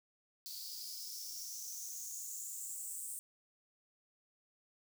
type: noise with high-pass filter sweep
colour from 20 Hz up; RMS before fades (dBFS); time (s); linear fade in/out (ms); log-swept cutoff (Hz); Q
blue; -45; 0.46-3.19; 0; 4500 to 8500; 6.8
effects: none